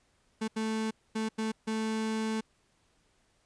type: tone bursts at uneven times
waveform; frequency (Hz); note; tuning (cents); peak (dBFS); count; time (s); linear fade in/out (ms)
35% pulse; 220; A3; 0; -28; 5; 0.41-0.48 / 0.56-0.91 / 1.15-1.29 / 1.38-1.52 / 1.67-2.41; 10
effects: pink hiss -70 dBFS RMS until 3.45 s + resampled to 22050 Hz